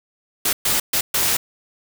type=noise bursts at uneven times; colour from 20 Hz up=white; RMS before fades=-19 dBFS; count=4; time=0.45-0.53 / 0.65-0.8 / 0.93-1.01 / 1.14-1.37 s; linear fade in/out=5 ms; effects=none